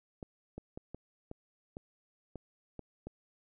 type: clicks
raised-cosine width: 2 ms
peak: -29 dBFS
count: 9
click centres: 0.228 / 0.58 / 0.775 / 0.946 / 1.314 / 1.769 / 2.357 / 2.793 / 3.07 s
effects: none